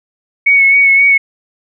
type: tone with vibrato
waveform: sine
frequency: 2217 Hz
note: C#7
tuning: in tune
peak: -5 dBFS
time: 0.46-1.18 s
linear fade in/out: 10 ms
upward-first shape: sine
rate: 3.8 Hz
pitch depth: 25 cents each way
effects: none